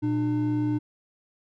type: tone pair together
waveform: triangle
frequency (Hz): 119.33 / 300.7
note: A#2 / D4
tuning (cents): +41 / +41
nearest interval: octave + major third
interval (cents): 1600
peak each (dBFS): -26 / -22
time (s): 0.02-0.79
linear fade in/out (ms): 20
effects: none